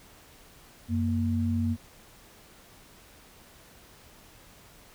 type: tone pair together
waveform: sine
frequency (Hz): 92.5 / 233.1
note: F#2 / A#3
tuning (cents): 0 / 0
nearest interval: octave + major third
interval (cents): 1600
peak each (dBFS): -27 / -27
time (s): 0.88-1.77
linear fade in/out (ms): 50
effects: pink hiss -54 dBFS RMS until 4.94 s